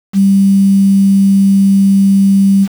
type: tone with quantisation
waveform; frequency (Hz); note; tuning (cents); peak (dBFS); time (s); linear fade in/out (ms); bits
sine; 196; G3; 0; -5; 0.13-2.68; 50; 5
effects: none